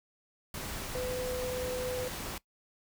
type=tone in noise; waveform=sine; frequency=503 Hz; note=B4; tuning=32 cents sharp; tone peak=-33 dBFS; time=0.95-2.08 s; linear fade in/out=2 ms; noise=pink; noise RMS=-39 dBFS; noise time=0.54-2.38 s; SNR=+3 dB; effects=noise-tail reverb RT60 0.1 s tail -20 dB re dry